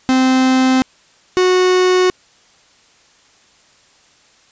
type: tone pair in turn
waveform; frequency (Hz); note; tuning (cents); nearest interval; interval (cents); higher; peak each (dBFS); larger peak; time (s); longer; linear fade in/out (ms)
45% pulse; 259.6 / 367.1; C4 / F#4; -13 / -14; tritone; 599; second; -10; neither; 0.09-0.82 / 1.37-2.1; neither; 0
effects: white hiss -51 dBFS RMS until 4.51 s + resampled to 16000 Hz